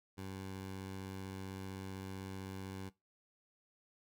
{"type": "tone", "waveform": "15% pulse", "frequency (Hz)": 95.7, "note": "G2", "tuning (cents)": -41, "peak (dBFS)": -37, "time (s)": [0.17, 2.9], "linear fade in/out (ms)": 20, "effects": ["noise-tail reverb RT60 0.2 s tail -19 dB re dry"]}